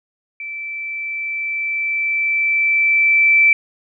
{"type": "tone with level ramp", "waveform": "sine", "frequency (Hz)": 2327, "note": "D7", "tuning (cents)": -17, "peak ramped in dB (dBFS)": [-26, -8], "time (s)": [0.4, 3.53], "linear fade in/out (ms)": 2, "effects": []}